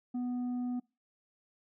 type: tone with tanh clipping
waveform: triangle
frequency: 246.9 Hz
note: B3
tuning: in tune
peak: -33 dBFS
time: 0.14-0.8 s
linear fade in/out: 10 ms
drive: 9 dB
effects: noise-tail reverb RT60 0.3 s tail -25 dB re dry